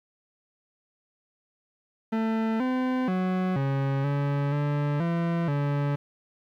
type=tone with pitch steps; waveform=40% pulse; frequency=222.6 / 255.8 / 184.9 / 137 / 142.2 / 145.8 / 169 / 143.5 Hz; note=A3 / C4 / F#3 / C#3 / C#3 / D3 / E3 / D3; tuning=+20 / -39 / -1 / -20 / +45 / -12 / +43 / -40 cents; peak=-23 dBFS; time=2.12-5.96 s; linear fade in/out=10 ms; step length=480 ms; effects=low-pass 2000 Hz 12 dB/octave + 10-bit